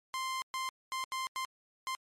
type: tone bursts at uneven times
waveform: sawtooth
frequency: 1046.5 Hz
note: C6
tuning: in tune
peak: -30 dBFS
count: 6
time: 0.14-0.42 / 0.54-0.69 / 0.92-1.04 / 1.12-1.27 / 1.36-1.45 / 1.87-1.95 s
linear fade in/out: 0 ms
effects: low-pass 11000 Hz 12 dB/octave + MP3 64 kbps